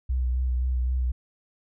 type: tone with vibrato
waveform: sine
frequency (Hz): 62.8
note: B1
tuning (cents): +30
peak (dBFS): -22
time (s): 0.09-1.12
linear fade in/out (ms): 10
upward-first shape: sine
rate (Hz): 3.8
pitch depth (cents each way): 29
effects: none